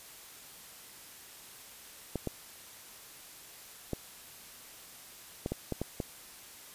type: clicks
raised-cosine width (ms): 2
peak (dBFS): -19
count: 8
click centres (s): 2.157 / 2.273 / 3.933 / 5.461 / 5.52 / 5.723 / 5.816 / 6.002
effects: white hiss -51 dBFS RMS until 6.74 s + resampled to 32000 Hz